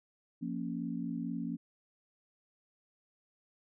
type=chord; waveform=sine; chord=Bb minor; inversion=second; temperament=equal; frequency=174.61 / 233.1 / 277.2 Hz; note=F3 / Bb3 / Db4; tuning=0 / 0 / 0 cents; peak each=-39 / -38 / -39 dBFS; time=0.41-1.57 s; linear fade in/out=20 ms; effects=none